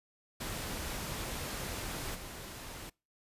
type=noise with level steps; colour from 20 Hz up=pink; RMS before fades=-39 / -45 dBFS; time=0.4-2.9 s; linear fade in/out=10 ms; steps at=2.14 s; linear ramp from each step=20 ms; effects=noise-tail reverb RT60 0.3 s tail -26 dB re dry + resampled to 32000 Hz